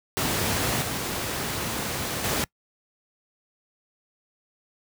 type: noise with level steps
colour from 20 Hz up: pink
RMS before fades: -25 / -29 / -25 dBFS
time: 0.17-2.44 s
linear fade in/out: 0 ms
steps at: 0.82 / 2.24 s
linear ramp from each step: 2 ms
effects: noise-tail reverb RT60 0.1 s tail -25 dB re dry + high-pass 80 Hz 12 dB/octave